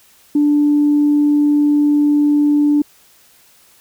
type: tone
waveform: sine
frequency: 293.4 Hz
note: D4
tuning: 2 cents flat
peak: -9 dBFS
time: 0.35-2.82 s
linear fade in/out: 5 ms
effects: tanh soft clip ceiling -5 dBFS + white hiss -50 dBFS RMS until 3.8 s